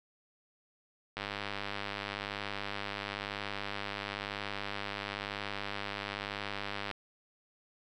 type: click train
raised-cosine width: 0.3 ms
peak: -20 dBFS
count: 581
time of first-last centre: 1.17-6.913 s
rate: 101 Hz
effects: none